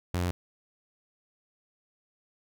sawtooth tone, 88.7 Hz, F2, 27 cents sharp, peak -23 dBFS, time 0.14-0.31 s, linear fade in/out 0 ms, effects none

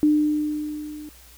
sine tone with level ramp, 301 Hz, D4, 43 cents sharp, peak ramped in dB -13 to -35 dBFS, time 0.03-1.09 s, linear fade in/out 0 ms, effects added 60 Hz sine -50 dBFS peak until 1.37 s + white hiss -50 dBFS RMS until 1.37 s

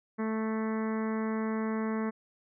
harmonic tone, 220 Hz, A3, in tune, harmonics 1 / 2 / 3 / 4 / 5 / 6 / 7 / 8 / 9 / 10, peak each -30 / -36 / -44 / -44 / -42 / -47 / -49 / -48 / -48 / -55 dBFS, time 0.18-2.11 s, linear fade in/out 20 ms, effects none

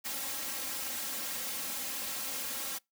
white noise with comb filter, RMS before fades -37 dBFS, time 0.04-2.79 s, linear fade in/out 20 ms, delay 3.7 ms, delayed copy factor +0.8, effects noise-tail reverb RT60 0.2 s tail -26 dB re dry + high-pass 80 Hz 12 dB/octave

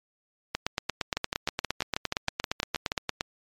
two click trains, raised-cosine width 0.2 ms, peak -10 / -9 dBFS, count 12 / 24, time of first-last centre 1.17-2.919 / 0.55-3.209 s, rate 6.29 / 8.65 Hz, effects MP3 96 kbps

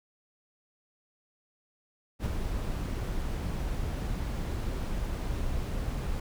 brown noise with ADSR envelope, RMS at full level -28 dBFS, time 2.19-6.2 s, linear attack 62 ms, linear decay 16 ms, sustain -4 dB, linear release 4 ms, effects none

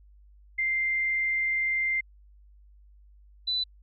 sine tone pair in turn, 2093 / 3988 Hz, C7 / B7, 0 / +16 cents, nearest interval major seventh, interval 1116 cents, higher second, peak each -24 / -25 dBFS, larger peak first, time 0.58-2.01 / 3.47-3.64 s, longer first, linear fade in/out 10 ms, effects added 50 Hz sine -52 dBFS peak until 3.82 s

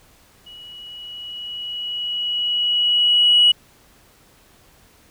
sine tone with level ramp, 2922 Hz, F#7, 22 cents flat, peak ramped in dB -38 to -8 dBFS, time 0.46-3.52 s, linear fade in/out 10 ms, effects tanh soft clip ceiling -5 dBFS + pink hiss -53 dBFS RMS until 5.1 s

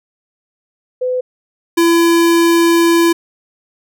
sine / square tone pair in turn, 505 / 337 Hz, B4 / E4, +39 / +38 cents, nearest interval perfect fifth, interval 701 cents, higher first, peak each -14 / -9 dBFS, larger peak second, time 1.01-1.21 / 1.77-3.13 s, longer second, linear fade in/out 10 ms, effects none

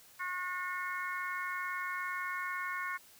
harmonic tone, 362.3 Hz, F#4, 36 cents flat, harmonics 3 / 4 / 5 / 6, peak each -39 / -40 / -41 / -42 dBFS, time 0.19-2.98 s, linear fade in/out 20 ms, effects white hiss -59 dBFS RMS until 3.19 s

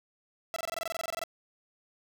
sawtooth tone bursts, 663 Hz, E5, 10 cents sharp, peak -28 dBFS, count 16, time 0.54-1.237 s, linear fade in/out 0 ms, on 22 ms, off 23 ms, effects none

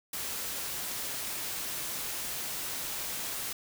white noise, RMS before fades -36 dBFS, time 0.13-3.53 s, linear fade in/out 5 ms, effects none

